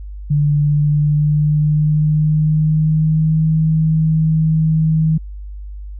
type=tone with pitch glide; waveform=sine; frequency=146.83 to 158.28 Hz; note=D3 to D#3; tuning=0 to +30 cents; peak=-11 dBFS; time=0.3-5.18 s; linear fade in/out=10 ms; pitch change=+130 cents; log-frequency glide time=0.55-3.46 s; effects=added 50 Hz sine -27 dBFS peak until 5.99 s